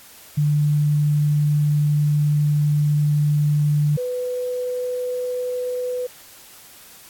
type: tone pair in turn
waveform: sine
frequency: 148 / 497.8 Hz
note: D3 / B4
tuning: +14 / +14 cents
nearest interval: octave + major sixth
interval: 2100 cents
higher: second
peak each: -15 / -22 dBFS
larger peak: first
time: 0.37-3.97 / 3.97-6.07 s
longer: first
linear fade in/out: 10 ms
effects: white hiss -45 dBFS RMS until 7.09 s + AAC 64 kbps